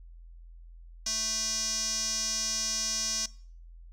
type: tone with band-pass filter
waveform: square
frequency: 220 Hz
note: A3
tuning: in tune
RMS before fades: -31 dBFS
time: 1.06-3.26 s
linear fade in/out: 5 ms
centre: 5800 Hz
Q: 6.1
effects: noise-tail reverb RT60 0.5 s tail -22 dB re dry + added 42 Hz sine -46 dBFS peak until 3.92 s